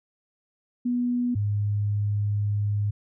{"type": "tone pair in turn", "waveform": "sine", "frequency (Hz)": [244.2, 103.21], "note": ["B3", "G#2"], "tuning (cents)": [-19, -10], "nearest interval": "octave + minor third", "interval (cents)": 1491, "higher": "first", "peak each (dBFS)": -22, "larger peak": "neither", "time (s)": [[0.85, 1.35], [1.35, 2.91]], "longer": "second", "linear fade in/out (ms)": 10, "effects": []}